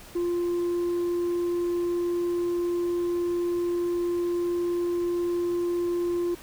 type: tone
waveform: sine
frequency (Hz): 348.4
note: F4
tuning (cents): -4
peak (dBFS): -21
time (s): 0.15-6.35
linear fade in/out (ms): 10
effects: tanh soft clip ceiling -23 dBFS + pink hiss -47 dBFS RMS until 6.42 s